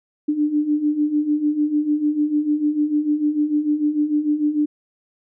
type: beating tone pair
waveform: sine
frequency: 293.7 / 300.4 Hz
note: D4 / D4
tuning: 0 / +39 cents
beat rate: 6.7 Hz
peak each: -23 / -18 dBFS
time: 0.28-4.66 s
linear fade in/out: 10 ms
effects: none